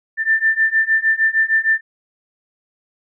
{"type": "beating tone pair", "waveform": "sine", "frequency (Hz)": [1778, 1784.5], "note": ["A6", "A6"], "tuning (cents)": [18, 24], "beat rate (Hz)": 6.5, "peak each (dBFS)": [-17, -16], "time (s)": [0.17, 1.81], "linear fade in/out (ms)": 50, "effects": []}